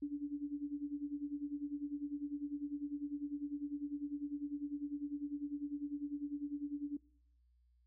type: tone with tremolo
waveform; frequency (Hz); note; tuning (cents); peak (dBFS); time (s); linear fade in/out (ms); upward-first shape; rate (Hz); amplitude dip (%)
sine; 289.3; D4; -26; -35; 0.02-6.97; 5; sine; 10; 80
effects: noise-tail reverb RT60 0.7 s tail -25 dB re dry + added 60 Hz sine -68 dBFS peak until 7.86 s